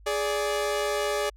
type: tone pair together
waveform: sawtooth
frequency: 416.3 / 582 Hz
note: G#4 / D5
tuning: +4 / -16 cents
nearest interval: tritone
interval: 580 cents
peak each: -24 dBFS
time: 0.06-1.3 s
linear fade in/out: 10 ms
effects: added 51 Hz sine -48 dBFS peak until 1.36 s + low-pass 12000 Hz 12 dB/octave